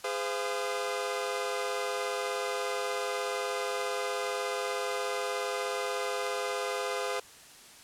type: tone cluster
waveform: sawtooth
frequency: 411.9 / 511 / 688 / 1219 Hz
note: G#4 / C5 / F5 / D#6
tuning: -14 / -41 / -26 / -36 cents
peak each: -32 / -30 / -34 / -37 dBFS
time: 0.04-7.2 s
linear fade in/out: 5 ms
effects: white hiss -52 dBFS RMS until 7.83 s + low-pass 10000 Hz 12 dB/octave